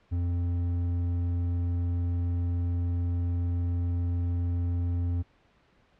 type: tone with hard clipping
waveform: sine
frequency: 87.31 Hz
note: F2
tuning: in tune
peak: -27 dBFS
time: 0.11-5.23 s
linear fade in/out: 20 ms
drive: 6 dB
effects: pink hiss -64 dBFS RMS until 5.99 s + low-pass 3000 Hz 12 dB/octave